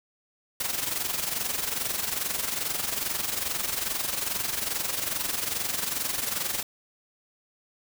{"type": "noise with amplitude modulation", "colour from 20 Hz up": "white", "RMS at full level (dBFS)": -27, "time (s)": [0.6, 6.63], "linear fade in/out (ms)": 5, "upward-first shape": "sine", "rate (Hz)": 22.4, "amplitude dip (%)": 65, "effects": []}